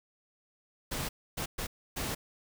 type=noise bursts at uneven times; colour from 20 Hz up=pink; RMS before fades=-35 dBFS; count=4; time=0.91-1.09 / 1.37-1.46 / 1.58-1.67 / 1.96-2.15 s; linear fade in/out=10 ms; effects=none

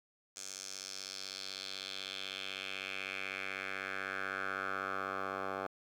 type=tone with band-pass filter sweep; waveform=10% pulse; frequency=96 Hz; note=G2; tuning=36 cents flat; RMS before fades=-41 dBFS; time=0.36-5.67 s; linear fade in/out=5 ms; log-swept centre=6700 to 960 Hz; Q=2.9; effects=11-bit

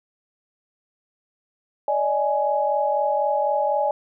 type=tone cluster; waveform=sine; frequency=579 / 623 / 835 Hz; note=D5 / D#5 / G#5; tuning=-25 / +2 / +9 cents; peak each=-23 / -25 / -22 dBFS; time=1.88-3.91 s; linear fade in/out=2 ms; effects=none

